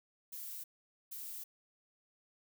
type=noise bursts at uneven times; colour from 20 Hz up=violet; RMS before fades=-45 dBFS; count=2; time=0.32-0.64 / 1.11-1.44 s; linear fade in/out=10 ms; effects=none